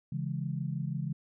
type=chord; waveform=sine; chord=C# minor; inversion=none; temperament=equal with one note detuned; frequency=138.59 / 164.81 / 205.7 Hz; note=C#3 / E3 / G#3; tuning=0 / 0 / -16 cents; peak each=-34 / -35 / -40 dBFS; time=0.12-1.13 s; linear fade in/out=5 ms; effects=none